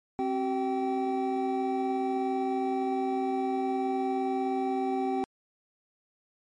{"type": "tone cluster", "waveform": "triangle", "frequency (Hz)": [264.5, 381.3, 774], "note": ["C4", "G4", "G5"], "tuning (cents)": [19, -48, -22], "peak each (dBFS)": -29, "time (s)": [0.19, 5.24], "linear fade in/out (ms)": 0, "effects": ["MP3 48 kbps"]}